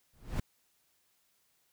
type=noise with exponential growth; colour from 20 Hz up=brown; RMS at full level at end=-28 dBFS; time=0.13-0.4 s; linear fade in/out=5 ms; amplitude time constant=57 ms; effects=white hiss -73 dBFS RMS until 1.72 s